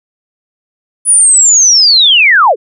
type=linear sweep; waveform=sine; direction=down; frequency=9940 to 360.7 Hz; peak=-3 dBFS; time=1.05-2.56 s; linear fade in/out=50 ms; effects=none